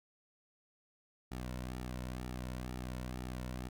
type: tone with flanger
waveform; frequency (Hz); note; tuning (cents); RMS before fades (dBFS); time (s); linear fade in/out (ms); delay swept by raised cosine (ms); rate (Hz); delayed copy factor
sawtooth; 62.5; B1; +21; -42; 1.31-3.69; 10; 1.9 to 2.51; 2.1; -0.55
effects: none